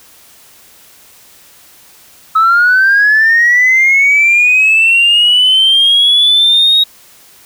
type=linear sweep; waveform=sine; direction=up; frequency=1285 to 3787 Hz; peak=-4 dBFS; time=2.35-6.84 s; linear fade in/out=10 ms; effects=tanh soft clip ceiling -2 dBFS + white hiss -42 dBFS RMS until 7.45 s